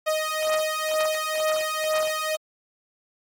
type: beating tone pair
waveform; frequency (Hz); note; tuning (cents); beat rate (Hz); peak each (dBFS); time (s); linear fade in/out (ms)
sawtooth; 622.3 / 624.4; D#5 / D#5; 0 / +6; 2.1; -22; 0.06-2.37; 20
effects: AAC 64 kbps